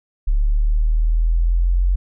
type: exponential sweep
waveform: sine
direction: up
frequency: 35.58 to 45.46 Hz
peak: -13 dBFS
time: 0.27-1.96 s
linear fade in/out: 10 ms
effects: none

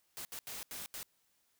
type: noise bursts at uneven times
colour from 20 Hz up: white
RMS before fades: -44 dBFS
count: 5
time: 0.17-0.25 / 0.32-0.39 / 0.47-0.63 / 0.71-0.86 / 0.94-1.03 s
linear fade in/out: 0 ms
effects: white hiss -75 dBFS RMS until 1.59 s

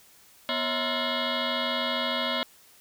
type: tone with frequency modulation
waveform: sine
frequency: 1343 Hz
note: E6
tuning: 32 cents sharp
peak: -25 dBFS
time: 0.49-2.43 s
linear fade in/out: 0 ms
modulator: 397 Hz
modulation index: 6.4
effects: white hiss -56 dBFS RMS until 2.8 s

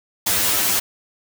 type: noise with comb filter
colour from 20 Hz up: white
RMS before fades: -19 dBFS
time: 0.26-0.8 s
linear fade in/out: 10 ms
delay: 10 ms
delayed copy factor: +1
effects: none

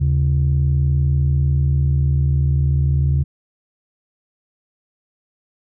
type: tone pair together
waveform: sine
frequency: 76.8 / 136.98 Hz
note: D#2 / C#3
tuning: -22 / -20 cents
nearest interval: minor seventh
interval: 1002 cents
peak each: -15 dBFS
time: 0-3.24 s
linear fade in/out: 20 ms
effects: tanh soft clip ceiling -9 dBFS

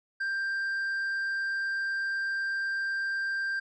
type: tone with tanh clipping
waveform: triangle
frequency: 1582 Hz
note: G6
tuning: 15 cents sharp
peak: -29 dBFS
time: 0.2-3.6 s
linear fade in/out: 10 ms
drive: 8 dB
effects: none

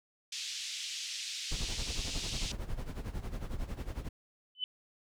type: band-pass noise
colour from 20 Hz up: pink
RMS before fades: -40 dBFS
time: 0.32-2.52 s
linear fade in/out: 5 ms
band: 2800 to 6900 Hz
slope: 24 dB/octave
type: noise with tremolo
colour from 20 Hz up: brown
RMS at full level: -35 dBFS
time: 1.51-4.09 s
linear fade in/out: 10 ms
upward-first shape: sine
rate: 11 Hz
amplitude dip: 75%
type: tone with exponential growth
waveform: sine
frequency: 3013 Hz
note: F#7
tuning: 31 cents sharp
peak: -27 dBFS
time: 4.55-4.64 s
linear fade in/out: 1 ms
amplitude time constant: 19 ms
effects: none

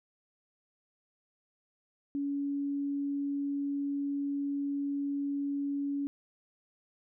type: tone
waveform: sine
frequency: 282.3 Hz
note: C#4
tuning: 32 cents sharp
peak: -30 dBFS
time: 2.15-6.07 s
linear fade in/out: 0 ms
effects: none

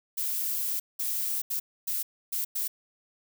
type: noise bursts at uneven times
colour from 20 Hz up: violet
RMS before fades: -30 dBFS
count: 6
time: 0.17-0.8 / 0.99-1.42 / 1.5-1.6 / 1.87-2.03 / 2.32-2.45 / 2.55-2.68 s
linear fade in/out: 10 ms
effects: none

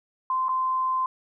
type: tone with dropouts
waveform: sine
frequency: 1037 Hz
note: C6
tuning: 16 cents flat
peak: -22 dBFS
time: 0.3-1.06 s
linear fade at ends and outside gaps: 2 ms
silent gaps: 0.484-0.491 s
effects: none

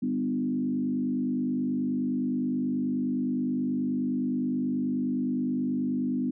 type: tone with frequency modulation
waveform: sine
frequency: 250 Hz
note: B3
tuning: 21 cents sharp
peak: -25 dBFS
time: 0.02-6.31 s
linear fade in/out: 10 ms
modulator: 49.5 Hz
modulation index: 1
effects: none

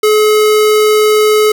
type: tone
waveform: square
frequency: 426.7 Hz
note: G#4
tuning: 47 cents sharp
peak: -7 dBFS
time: 0.03-1.52 s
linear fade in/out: 5 ms
effects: none

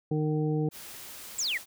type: harmonic tone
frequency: 153.3 Hz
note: D#3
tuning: 25 cents flat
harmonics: 1 / 2 / 3 / 5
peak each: -27 / -31 / -32 / -42 dBFS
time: 0.11-0.69 s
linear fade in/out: 5 ms
type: noise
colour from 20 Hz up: white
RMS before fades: -44 dBFS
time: 0.71-1.66 s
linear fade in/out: 50 ms
type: exponential sweep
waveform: sine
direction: down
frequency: 8060 to 1760 Hz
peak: -27 dBFS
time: 1.38-1.58 s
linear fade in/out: 10 ms
effects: none

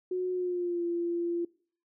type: tone with pitch glide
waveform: sine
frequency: 365.8 to 343.3 Hz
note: F#4 to F4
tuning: -20 to -30 cents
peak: -28 dBFS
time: 0.11-1.45 s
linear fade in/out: 5 ms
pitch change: -110 cents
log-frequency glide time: 0.32-0.84 s
effects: noise-tail reverb RT60 0.5 s tail -23 dB re dry

